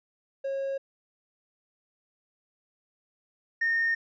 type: tone pair in turn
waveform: triangle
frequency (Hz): 545 / 1833.2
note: C#5 / A#6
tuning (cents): -29 / -29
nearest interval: octave + major sixth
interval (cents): 2100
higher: second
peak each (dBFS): -26 / -20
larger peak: second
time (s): 0.44-0.78 / 3.61-3.95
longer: neither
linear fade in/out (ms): 10
effects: tanh soft clip ceiling -20 dBFS + resampled to 16000 Hz